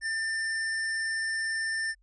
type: tone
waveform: square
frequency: 1791 Hz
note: A6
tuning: 30 cents sharp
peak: -29 dBFS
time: 0.01-1.95 s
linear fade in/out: 50 ms
effects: added 45 Hz sine -61 dBFS peak until 2.02 s + resampled to 24000 Hz